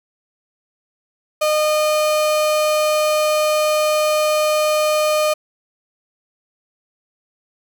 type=tone; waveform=35% pulse; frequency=611 Hz; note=D#5; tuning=32 cents flat; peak=-13 dBFS; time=1.41-5.34 s; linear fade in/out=10 ms; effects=none